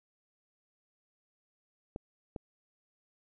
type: clicks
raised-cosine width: 2 ms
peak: -25 dBFS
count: 2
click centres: 1.961 / 2.362 s
effects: none